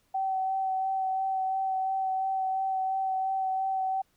sine tone with vibrato, 764 Hz, G5, 45 cents flat, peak -26 dBFS, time 0.14-4.02 s, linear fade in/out 10 ms, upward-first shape sine, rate 2.9 Hz, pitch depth 14 cents each way, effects pink hiss -70 dBFS RMS until 4.16 s

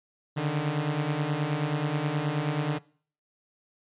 sawtooth beating tone pair, 143.1 / 152.5 Hz, D3 / D#3, -45 / -34 cents, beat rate 9.4 Hz, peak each -26 / -24 dBFS, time 0.36-2.79 s, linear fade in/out 20 ms, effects noise-tail reverb RT60 0.5 s tail -23 dB re dry + resampled to 8000 Hz

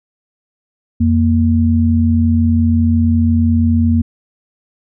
sine tone pair together, 87.31 / 233.1 Hz, F2 / A#3, 0 / 0 cents, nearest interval octave + perfect fourth, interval 1700 cents, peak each -12 dBFS, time 1-4.02 s, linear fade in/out 10 ms, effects none

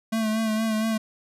square tone with vibrato, 219.9 Hz, A3, 1 cent flat, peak -23 dBFS, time 0.12-0.98 s, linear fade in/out 10 ms, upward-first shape sine, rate 4.3 Hz, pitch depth 34 cents each way, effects resampled to 32000 Hz

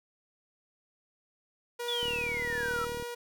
sawtooth tone with tremolo, 479.2 Hz, A#4, 48 cents sharp, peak -29 dBFS, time 1.79-3.15 s, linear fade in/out 10 ms, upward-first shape sine, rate 1.3 Hz, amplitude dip 35%
sine exponential sweep, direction down, 3520 to 1300 Hz, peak -31 dBFS, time 1.88-2.85 s, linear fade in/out 5 ms
click train, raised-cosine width 3 ms, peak -30 dBFS, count 39, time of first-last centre 2.03-3.025 s, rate 38.2 Hz
effects none

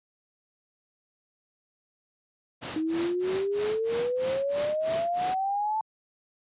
pink noise with tremolo, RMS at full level -34 dBFS, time 2.61-5.35 s, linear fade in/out 20 ms, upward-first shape sine, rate 3.1 Hz, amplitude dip 100%
sine exponential sweep, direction up, 311.1 to 884 Hz, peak -25 dBFS, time 2.76-5.81 s, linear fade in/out 2 ms
effects high-pass 150 Hz 12 dB/octave + resampled to 8000 Hz

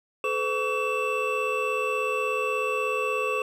triangle tone cluster, 432.5 / 509 / 1133 / 2661 Hz, A4 / C5 / C#6 / E7, -30 / -48 / +37 / +16 cents, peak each -28 dBFS, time 0.24-3.42 s, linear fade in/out 2 ms, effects none

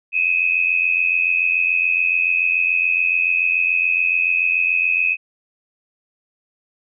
sine tone pair together, 2502 / 2589 Hz, D#7 / E7, +9 / -32 cents, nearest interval minor second, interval 59 cents, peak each -18 dBFS, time 0.12-5.17 s, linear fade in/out 50 ms, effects none

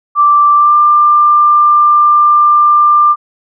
sine tone with pitch glide, 1173 to 1190.7 Hz, D6 to D6, -2 to +23 cents, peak -4 dBFS, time 0.15-3.16 s, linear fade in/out 50 ms, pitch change +25 cents, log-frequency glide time 0.55-0.75 s, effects none

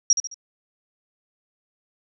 sine tone with echo, 5660 Hz, F8, 22 cents sharp, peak -12 dBFS, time 0.1-0.13 s, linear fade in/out 2 ms, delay 71 ms, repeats 3, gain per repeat -8 dB, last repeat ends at 0.343 s, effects none

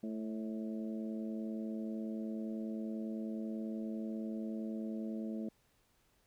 harmonic tone with a mistuned harmonic, 110.2 Hz, A2, 3 cents sharp, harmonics 2 / 3 / 4 / 5 / 6, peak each -38 / -45 / -51 / -51 / -53 dBFS, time 0.03-5.49 s, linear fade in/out 5 ms, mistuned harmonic 6, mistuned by -32 cents, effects pink hiss -73 dBFS RMS until 6.26 s

